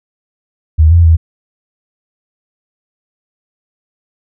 sine tone with pitch steps, 78.6 / 85.1 / 81.6 Hz, D#2 / F2 / E2, +18 / -44 / -17 cents, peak -3 dBFS, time 0.78-1.17 s, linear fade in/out 20 ms, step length 130 ms, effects none

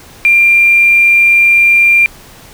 sine tone with quantisation, 2384 Hz, D7, 25 cents sharp, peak -4 dBFS, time 0.25-2.06 s, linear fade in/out 0 ms, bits 5, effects pink hiss -37 dBFS RMS until 2.53 s

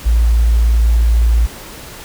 sine tone, 56.9 Hz, A#1, 41 cents flat, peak -8 dBFS, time 0.05-1.47 s, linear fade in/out 20 ms, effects pink hiss -33 dBFS RMS until 2.04 s

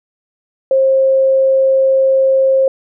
sine tone, 533 Hz, C5, 32 cents sharp, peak -8 dBFS, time 0.71-2.68 s, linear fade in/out 2 ms, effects none

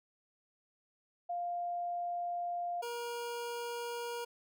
sine / 25% pulse tone pair in turn, 700 / 474.6 Hz, F5 / A#4, +4 / +31 cents, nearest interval perfect fifth, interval 673 cents, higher first, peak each -34 / -34 dBFS, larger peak neither, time 1.29-2.82 / 2.82-4.25 s, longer first, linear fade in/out 10 ms, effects none

